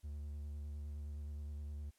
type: tone with vibrato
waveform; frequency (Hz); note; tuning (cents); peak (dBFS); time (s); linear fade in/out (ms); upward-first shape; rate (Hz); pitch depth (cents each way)
triangle; 73.42; D2; 0; -40; 0.03-1.91; 20; square; 9.7; 20
effects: white hiss -75 dBFS RMS until 1.98 s + low-pass 12000 Hz 12 dB/octave